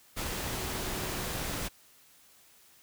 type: tone in noise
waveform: sine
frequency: 371.6 Hz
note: F#4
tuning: 7 cents sharp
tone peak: -44 dBFS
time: 0.48-1.31 s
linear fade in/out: 20 ms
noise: pink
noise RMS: -35 dBFS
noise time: 0.16-1.69 s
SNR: -12 dB
effects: white hiss -60 dBFS RMS until 2.82 s